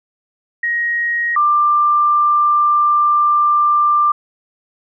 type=tone pair in turn; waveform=sine; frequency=1884 / 1186.8 Hz; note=A#6 / D6; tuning=+18 / +18 cents; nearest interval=minor sixth; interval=800 cents; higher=first; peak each=-15 / -10 dBFS; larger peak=second; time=0.63-1.36 / 1.36-4.12 s; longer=second; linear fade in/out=5 ms; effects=none